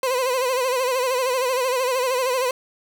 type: tone with vibrato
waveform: 30% pulse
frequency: 510 Hz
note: C5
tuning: 44 cents flat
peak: -17 dBFS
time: 0.03-2.51 s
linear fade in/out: 2 ms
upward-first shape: sine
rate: 13 Hz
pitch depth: 80 cents each way
effects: none